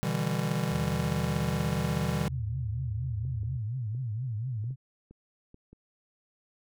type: chord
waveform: square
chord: E minor seventh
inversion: second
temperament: just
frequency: 123.61 / 148.33 / 164.81 / 197.78 Hz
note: B2 / D3 / E3 / G3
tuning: +2 / +18 / 0 / +16 cents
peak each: -35 / -33 / -33 / -34 dBFS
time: 0.03-2.28 s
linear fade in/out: 0 ms
type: tone with pitch glide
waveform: sine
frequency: 77.8 to 79.62 Hz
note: D#2 to D#2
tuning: 0 to +40 cents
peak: -36 dBFS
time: 0.71-3.58 s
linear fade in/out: 10 ms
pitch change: +40 cents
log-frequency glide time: 2.97-3.25 s
type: tone with vibrato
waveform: sine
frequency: 117.2 Hz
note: A#2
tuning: 10 cents sharp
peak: -30 dBFS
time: 2.28-4.76 s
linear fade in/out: 50 ms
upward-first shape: triangle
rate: 4.2 Hz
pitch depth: 250 cents each way
type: clicks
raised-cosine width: 3 ms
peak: -38 dBFS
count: 8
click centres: 3.251 / 3.433 / 3.949 / 4.641 / 4.707 / 5.11 / 5.544 / 5.73 s
effects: none